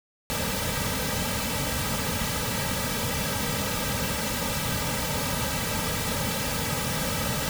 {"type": "noise with comb filter", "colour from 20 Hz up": "pink", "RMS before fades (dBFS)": -28, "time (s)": [0.3, 7.49], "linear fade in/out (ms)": 0, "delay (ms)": 2.8, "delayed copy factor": -0.95, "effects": []}